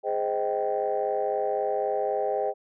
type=chord; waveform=sine; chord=Ab major seventh; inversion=none; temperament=just; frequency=415.3 / 519.1 / 623 / 778.7 Hz; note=Ab4 / C5 / Eb5 / G5; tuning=0 / -14 / +2 / -12 cents; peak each=-29 dBFS; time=0.03-2.54 s; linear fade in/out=50 ms; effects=tanh soft clip ceiling -16 dBFS